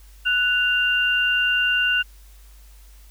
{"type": "tone pair together", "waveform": "sine", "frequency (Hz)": [1480, 2790], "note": ["F#6", "F7"], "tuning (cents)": [0, -2], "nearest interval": "major seventh", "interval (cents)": 1098, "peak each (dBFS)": -20, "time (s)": [0.25, 2.03], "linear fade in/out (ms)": 20, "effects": ["added 50 Hz sine -44 dBFS peak until 3.1 s", "white hiss -55 dBFS RMS until 3.1 s"]}